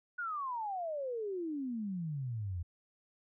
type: exponential sweep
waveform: sine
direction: down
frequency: 1480 to 82.41 Hz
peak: -35 dBFS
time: 0.18-2.63 s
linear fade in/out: 10 ms
effects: none